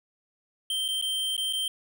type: tone with dropouts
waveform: square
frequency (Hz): 3136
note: G7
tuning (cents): 0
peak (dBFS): -27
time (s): 0.7-1.68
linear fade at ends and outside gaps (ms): 2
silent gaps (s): 0.881-0.886 / 1.014-1.023 / 1.366-1.378 / 1.527-1.533
effects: none